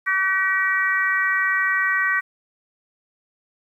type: harmonic tone with a mistuned harmonic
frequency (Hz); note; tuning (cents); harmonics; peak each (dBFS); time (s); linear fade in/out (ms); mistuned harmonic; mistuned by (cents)
382.9; G4; -41; 3 / 4 / 5 / 6; -26 / -23 / -20 / -31; 0.06-2.21; 20; 4; -16
effects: 9-bit